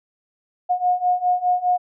sine beating tone pair, 719 / 723.9 Hz, F#5 / F#5, -50 / -38 cents, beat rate 4.9 Hz, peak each -21 / -19 dBFS, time 0.69-1.78 s, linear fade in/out 20 ms, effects none

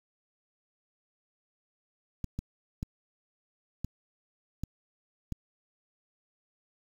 clicks, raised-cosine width 5 ms, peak -21 dBFS, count 6, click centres 2.243 / 2.39 / 2.829 / 3.846 / 4.636 / 5.323 s, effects 8-bit

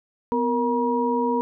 sine tone cluster, 249.7 / 467.1 / 957 Hz, B3 / A#4 / A#5, +19 / +3 / +45 cents, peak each -24 dBFS, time 0.32-1.41 s, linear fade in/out 0 ms, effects none

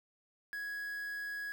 triangle tone with quantisation, 1665 Hz, G#6, 4 cents sharp, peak -36 dBFS, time 0.53-1.52 s, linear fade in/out 0 ms, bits 9, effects none

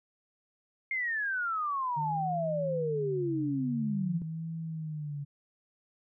sine exponential sweep, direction down, 2141 to 163.6 Hz, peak -29 dBFS, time 0.91-4.22 s, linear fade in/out 2 ms
sine tone with vibrato, 150 Hz, D3, 37 cents sharp, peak -34 dBFS, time 1.96-5.25 s, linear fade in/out 20 ms, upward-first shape sine, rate 0.49 Hz, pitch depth 150 cents each way
effects none

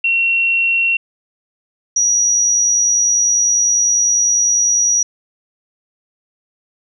sine tone pair in turn, 2729 / 5795 Hz, F7 / F#8, -41 / -37 cents, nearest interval octave + minor second, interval 1304 cents, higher second, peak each -12 / -11 dBFS, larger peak second, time 0.04-0.97 / 1.96-5.03 s, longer second, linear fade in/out 5 ms, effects none

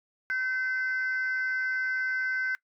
sine tone pair together, 1537.7 / 2054 Hz, G6 / C7, -34 / -33 cents, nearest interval perfect fourth, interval 501 cents, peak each -26 / -33 dBFS, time 0.3-2.55 s, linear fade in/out 0 ms, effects noise-tail reverb RT60 0.1 s tail -22 dB re dry + tanh soft clip ceiling -22 dBFS

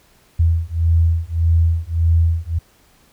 sine beating tone pair, 82.1 / 83.8 Hz, E2 / E2, -6 / +29 cents, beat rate 1.7 Hz, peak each -16 dBFS, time 0.39-2.59 s, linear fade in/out 10 ms, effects pink hiss -54 dBFS RMS until 3.12 s

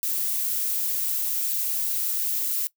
violet noise, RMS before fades -26 dBFS, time 0.03-2.67 s, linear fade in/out 0 ms, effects noise-tail reverb RT60 0.1 s tail -20 dB re dry

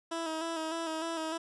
15% pulse tone with vibrato, 324.6 Hz, E4, 27 cents flat, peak -27 dBFS, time 0.11-1.38 s, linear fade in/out 10 ms, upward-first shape square, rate 3.3 Hz, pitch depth 34 cents each way, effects resampled to 24000 Hz

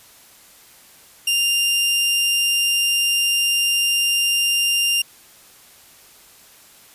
sawtooth tone, 2794 Hz, F7, in tune, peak -13 dBFS, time 1.27-5.02 s, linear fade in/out 5 ms, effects white hiss -48 dBFS RMS until 6.94 s + resampled to 32000 Hz

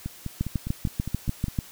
two click trains, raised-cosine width 5 ms, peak -12 / -18 dBFS, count 9 / 8, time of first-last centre 0.41-1.588 / 0.06-1.483 s, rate 6.79 / 4.92 Hz, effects white hiss -47 dBFS RMS until 1.71 s

